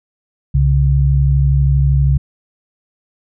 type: tone pair together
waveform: sine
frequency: 66.05 / 138.59 Hz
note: C2 / C#3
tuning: +17 / 0 cents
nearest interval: octave + minor second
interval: 1283 cents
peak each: -12 dBFS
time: 0.54-2.18 s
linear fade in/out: 10 ms
effects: none